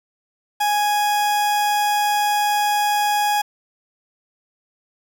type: tone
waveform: 40% pulse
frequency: 830.6 Hz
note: G#5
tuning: in tune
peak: -16 dBFS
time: 0.6-3.42 s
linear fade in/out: 10 ms
effects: 7-bit